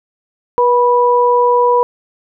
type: tone pair together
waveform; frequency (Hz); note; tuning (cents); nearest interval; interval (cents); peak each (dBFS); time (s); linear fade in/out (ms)
sine; 485.3 / 981; B4 / B5; -30 / -12; octave; 1218; -11; 0.58-1.83; 0
effects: none